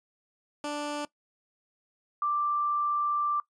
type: tone pair in turn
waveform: 15% pulse / sine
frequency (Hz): 293.7 / 1177.5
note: D4 / D6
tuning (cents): 0 / +4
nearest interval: 2 octaves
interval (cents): 2404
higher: second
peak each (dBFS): -25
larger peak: neither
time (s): 0.64-1.05 / 2.22-3.4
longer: second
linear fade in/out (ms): 2
effects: noise-tail reverb RT60 0.1 s tail -19 dB re dry + resampled to 22050 Hz